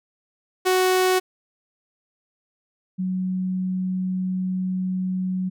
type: tone pair in turn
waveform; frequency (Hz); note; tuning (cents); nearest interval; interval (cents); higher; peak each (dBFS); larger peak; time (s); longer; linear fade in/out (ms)
sawtooth / sine; 370.7 / 185.35; F#4 / F#3; +3 / +3; octave; 1200; first; -13 / -22; first; 0.65-1.2 / 2.98-5.5; second; 20
effects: none